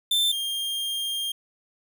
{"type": "tone pair in turn", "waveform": "45% pulse", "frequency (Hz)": [3553, 3207], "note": ["A7", "G7"], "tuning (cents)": [16, 39], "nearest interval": "major second", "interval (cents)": 177, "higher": "first", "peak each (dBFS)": [-20, -26], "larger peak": "first", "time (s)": [[0.11, 0.32], [0.32, 1.32]], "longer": "second", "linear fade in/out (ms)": 5, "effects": []}